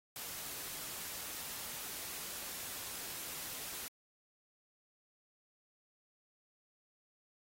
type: noise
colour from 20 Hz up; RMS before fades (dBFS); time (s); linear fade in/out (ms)
white; -44; 0.16-3.88; 0
effects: AAC 48 kbps